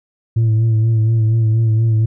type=tone with vibrato; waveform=sine; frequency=111.8 Hz; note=A2; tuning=28 cents sharp; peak=-8 dBFS; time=0.36-2.06 s; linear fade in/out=10 ms; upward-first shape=sine; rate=4.2 Hz; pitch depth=40 cents each way; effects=tanh soft clip ceiling -10 dBFS